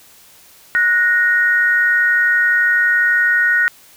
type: tone pair together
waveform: sine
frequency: 1465.3 / 1866 Hz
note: F#6 / A#6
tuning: -17 / +1 cents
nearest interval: major third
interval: 418 cents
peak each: -14 dBFS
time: 0.75-3.68 s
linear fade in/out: 0 ms
effects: white hiss -46 dBFS RMS until 3.96 s